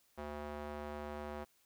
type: tone with band-pass filter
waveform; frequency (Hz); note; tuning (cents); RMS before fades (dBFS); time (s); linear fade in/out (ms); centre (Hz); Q
square; 74; D2; +14; -44; 0.17-1.45; 20; 740; 0.88
effects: white hiss -72 dBFS RMS until 1.65 s